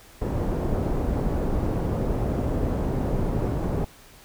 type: low-pass noise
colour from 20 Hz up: pink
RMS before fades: -25 dBFS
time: 0.21-3.85 s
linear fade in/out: 10 ms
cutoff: 570 Hz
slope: 12 dB/octave
effects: pink hiss -50 dBFS RMS until 4.24 s